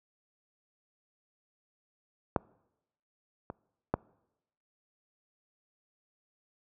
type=clicks; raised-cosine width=1 ms; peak=-11 / -24 / -12 dBFS; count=3; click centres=2.362 / 3.501 / 3.94 s; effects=noise-tail reverb RT60 0.9 s tail -25 dB re dry + high-pass 60 Hz 12 dB/octave